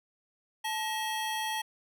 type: tone cluster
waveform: square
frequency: 874 / 1892 / 3247 Hz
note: A5 / A#6 / G#7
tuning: -12 / +25 / -40 cents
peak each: -34 / -38 / -38 dBFS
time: 0.64-1.62 s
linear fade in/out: 10 ms
effects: none